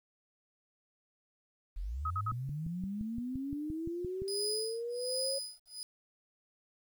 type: linear sweep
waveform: sine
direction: up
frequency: 36.71 to 548 Hz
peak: -35 dBFS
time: 1.76-5.39 s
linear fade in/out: 10 ms
type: tone bursts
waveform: sine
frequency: 1270 Hz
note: D#6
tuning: 35 cents sharp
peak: -32 dBFS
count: 3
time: 2.05-2.316 s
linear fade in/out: 5 ms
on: 54 ms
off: 52 ms
type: click train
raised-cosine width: 5 ms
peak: -30 dBFS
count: 12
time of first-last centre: 2.32-4.22 s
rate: 5.79 Hz
type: tone with tremolo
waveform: 30% pulse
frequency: 4978 Hz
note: D#8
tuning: in tune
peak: -30 dBFS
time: 4.28-5.83 s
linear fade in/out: 0 ms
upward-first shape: sine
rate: 1.3 Hz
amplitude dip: 100%
effects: 11-bit